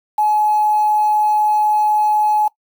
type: tone with quantisation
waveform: sine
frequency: 848 Hz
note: G#5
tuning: 36 cents sharp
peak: -12 dBFS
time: 0.18-2.48 s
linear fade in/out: 5 ms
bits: 6
effects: noise-tail reverb RT60 0.1 s tail -21 dB re dry